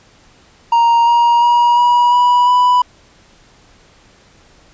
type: tone with pitch steps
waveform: triangle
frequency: 934 / 944.9 / 955.8 / 966.9 / 978.2 / 989.5 Hz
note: A#5 / A#5 / A#5 / B5 / B5 / B5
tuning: +3 / +23 / +43 / -37 / -17 / +3 cents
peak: -6 dBFS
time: 0.72-2.82 s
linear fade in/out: 5 ms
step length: 350 ms
effects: pink hiss -48 dBFS RMS until 4.73 s + resampled to 16000 Hz